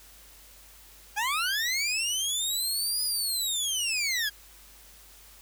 20% pulse linear two-way sweep, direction up then down, 793 to 4989 to 1605 Hz, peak -21 dBFS, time 1.16-4.3 s, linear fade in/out 20 ms, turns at 3.03 s, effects added 50 Hz sine -56 dBFS peak until 5.41 s + white hiss -53 dBFS RMS until 5.41 s

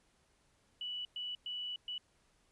sine tone bursts at uneven times, 2956 Hz, F#7, 2 cents flat, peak -38 dBFS, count 4, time 0.81-1.05 / 1.16-1.35 / 1.46-1.76 / 1.88-1.98 s, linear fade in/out 2 ms, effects pink hiss -72 dBFS RMS until 2.51 s + resampled to 24000 Hz

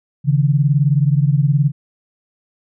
sine beating tone pair, 138.7 / 157.7 Hz, C#3 / D#3, +1 / +24 cents, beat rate 19 Hz, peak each -13 / -16 dBFS, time 0.24-1.72 s, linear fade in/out 50 ms, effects none

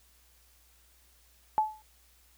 sine tone with exponential decay, 863 Hz, A5, 34 cents flat, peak -19 dBFS, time 1.58-1.82 s, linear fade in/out 0 ms, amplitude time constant 52 ms, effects added 60 Hz sine -64 dBFS peak until 2.37 s + white hiss -64 dBFS RMS until 2.37 s

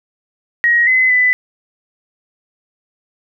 sine tone with pitch steps, 1890 / 2033 / 1998 Hz, A#6 / B6 / B6, +23 / +50 / +20 cents, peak -9 dBFS, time 0.64-1.33 s, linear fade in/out 0 ms, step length 230 ms, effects none

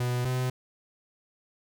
45% pulse tone pair in turn, 123.47 / 127.31 Hz, B2 / C3, 0 / -47 cents, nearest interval minor second, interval 53 cents, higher second, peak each -26 dBFS, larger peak neither, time 0-0.25 / 0.25-0.5 s, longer neither, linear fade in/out 5 ms, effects none

